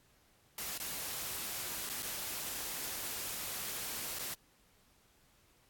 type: noise with dropouts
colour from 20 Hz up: white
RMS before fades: -40 dBFS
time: 0.58-4.34 s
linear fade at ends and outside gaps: 2 ms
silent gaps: 0.778-0.799 / 1.892-1.897 / 2.024-2.028 / 4.188-4.192 s
effects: pink hiss -68 dBFS RMS until 5.69 s + AAC 64 kbps